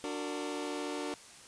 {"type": "chord", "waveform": "sawtooth", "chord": "D augmented", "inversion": "none", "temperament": "just", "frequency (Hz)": [293.7, 367.1, 458.9], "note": ["D4", "F#4", "A#4"], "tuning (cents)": [0, -14, -27], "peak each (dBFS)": [-34, -37, -37], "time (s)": [0.04, 1.14], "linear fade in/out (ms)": 0, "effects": ["white hiss -53 dBFS RMS until 1.47 s", "resampled to 22050 Hz"]}